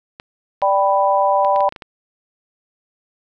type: clicks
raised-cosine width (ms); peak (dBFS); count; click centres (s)
0.3; -17; 9; 0.199 / 0.618 / 1.448 / 1.561 / 1.606 / 1.691 / 1.724 / 1.762 / 1.822
type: chord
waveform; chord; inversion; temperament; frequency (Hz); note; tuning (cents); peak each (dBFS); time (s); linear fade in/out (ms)
sine; G major; second; equal; 587.3 / 784 / 987.8; D5 / G5 / B5; 0 / 0 / 0; -17; 0.62-1.69; 5
effects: none